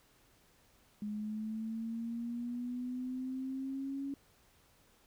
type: linear sweep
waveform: sine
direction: up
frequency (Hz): 207.7 to 278.4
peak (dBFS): -36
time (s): 1.02-4.14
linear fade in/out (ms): 2
effects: pink hiss -67 dBFS RMS until 5.06 s